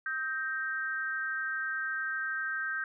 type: tone with amplitude modulation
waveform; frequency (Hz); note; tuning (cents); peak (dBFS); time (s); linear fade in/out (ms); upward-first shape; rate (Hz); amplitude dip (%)
sine; 1568; G6; 0; -27; 0.06-2.84; 2; sine; 287; 85
effects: none